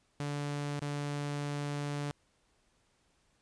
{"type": "tone with dropouts", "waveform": "sawtooth", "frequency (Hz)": 144.8, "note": "D3", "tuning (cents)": -24, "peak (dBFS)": -30, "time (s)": [0.2, 2.11], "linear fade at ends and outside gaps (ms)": 0, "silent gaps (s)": [0.794, 0.819], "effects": ["pink hiss -72 dBFS RMS until 3.41 s", "resampled to 22050 Hz"]}